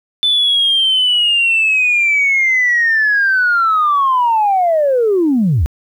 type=linear sweep; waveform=sine; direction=down; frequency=3520 to 58.7 Hz; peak=-9 dBFS; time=0.23-5.66 s; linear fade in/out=0 ms; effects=tanh soft clip ceiling -6 dBFS + 8-bit